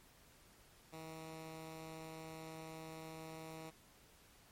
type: tone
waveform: 10% pulse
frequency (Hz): 160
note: D#3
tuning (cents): +49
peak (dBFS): -40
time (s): 0.92-3.71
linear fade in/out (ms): 20
effects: pink hiss -65 dBFS RMS until 4.51 s + MP3 64 kbps